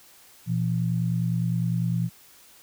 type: tone pair together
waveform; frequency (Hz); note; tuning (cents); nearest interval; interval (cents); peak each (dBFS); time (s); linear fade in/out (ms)
sine; 120.5 / 170.41; B2 / F3; -42 / -42; tritone; 600; -25; 0.46-2.1; 50
effects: white hiss -53 dBFS RMS until 2.62 s